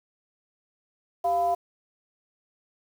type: tone with frequency modulation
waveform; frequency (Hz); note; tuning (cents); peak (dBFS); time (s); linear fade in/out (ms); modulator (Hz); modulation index
sine; 695; F5; -9; -21; 1.24-1.55; 10; 306; 0.45
effects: 8-bit